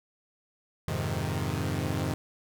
sawtooth chord, F minor seventh, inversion none, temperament equal with one note detuned, 87.31 / 103.83 / 131.19 / 155.56 Hz, F2 / Ab2 / C3 / Eb3, 0 / 0 / +5 / 0 cents, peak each -30 dBFS, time 0.88-2.14 s, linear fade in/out 0 ms, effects none

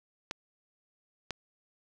clicks, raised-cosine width 0.2 ms, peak -17 dBFS, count 2, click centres 0.311 / 1.307 s, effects none

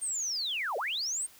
sine linear two-way sweep, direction down then up, 8850 to 412 to 8850 Hz, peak -30 dBFS, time 0.01-1.27 s, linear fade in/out 20 ms, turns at 0.77 s, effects white hiss -56 dBFS RMS until 1.39 s

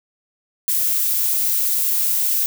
violet noise, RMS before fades -19 dBFS, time 0.68-2.46 s, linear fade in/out 0 ms, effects none

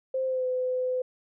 sine tone with pitch glide, 523.3 to 507.5 Hz, C5 to B4, 0 to +47 cents, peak -25 dBFS, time 0.14-1.02 s, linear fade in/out 5 ms, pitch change -53 cents, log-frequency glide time 0.25-0.46 s, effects none

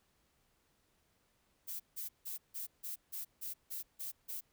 violet noise bursts, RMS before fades -42 dBFS, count 10, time 1.67-4.41 s, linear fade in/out 20 ms, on 130 ms, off 160 ms, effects pink hiss -75 dBFS RMS until 4.52 s

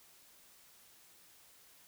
silence, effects white hiss -62 dBFS RMS until 1.87 s

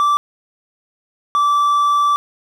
triangle tone pair in turn, 1167 / 1162.6 Hz, D6 / D6, -11 / -18 cents, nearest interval unison, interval 7 cents, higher first, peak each -10 dBFS, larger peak neither, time 0-0.17 / 1.35-2.16 s, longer second, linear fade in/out 0 ms, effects none

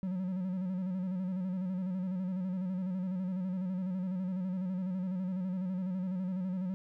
triangle tone with vibrato, 185 Hz, F#3, in tune, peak -30 dBFS, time 0.03-6.74 s, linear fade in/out 0 ms, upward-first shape square, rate 12 Hz, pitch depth 49 cents each way, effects none

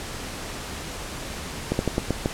slowing click train, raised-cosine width 2 ms, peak -8 dBFS, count 6, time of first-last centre 1.72-2.259 s, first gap 71 ms, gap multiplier 1.21, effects pink hiss -34 dBFS RMS until 2.33 s + low-pass 10000 Hz 12 dB/octave

